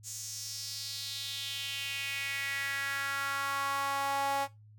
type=tone with high-pass filter sweep; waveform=sawtooth; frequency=277.2 Hz; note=C#4; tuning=in tune; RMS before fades=-35 dBFS; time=0.03-4.48 s; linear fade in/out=50 ms; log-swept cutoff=6900 to 740 Hz; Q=3.4; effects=noise-tail reverb RT60 0.2 s tail -17 dB re dry + added 106 Hz sine -53 dBFS peak until 4.78 s